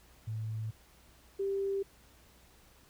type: tone pair in turn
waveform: sine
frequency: 110 / 393.1 Hz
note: A2 / G4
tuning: 0 / +5 cents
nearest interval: octave + minor seventh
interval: 2205 cents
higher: second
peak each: -34 / -30 dBFS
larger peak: second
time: 0.27-0.71 / 1.39-1.83 s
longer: neither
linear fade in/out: 10 ms
effects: added 60 Hz sine -64 dBFS peak until 2.89 s + pink hiss -62 dBFS RMS until 2.89 s